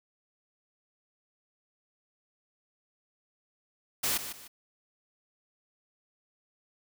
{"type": "noise with echo", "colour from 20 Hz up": "white", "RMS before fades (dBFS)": -29, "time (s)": [4.03, 4.18], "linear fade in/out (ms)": 10, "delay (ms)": 150, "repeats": 2, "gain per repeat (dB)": -10, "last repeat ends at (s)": 4.48, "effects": []}